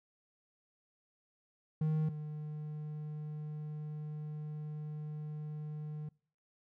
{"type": "tone pair in turn", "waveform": "triangle", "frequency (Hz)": [155.56, 151.57], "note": ["D#3", "D#3"], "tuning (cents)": [0, -45], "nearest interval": "unison", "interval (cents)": 45, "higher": "first", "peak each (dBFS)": [-27, -37], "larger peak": "first", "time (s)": [[1.81, 2.09], [2.09, 6.09]], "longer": "second", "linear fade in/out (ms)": 5, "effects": ["noise-tail reverb RT60 0.5 s tail -25 dB re dry"]}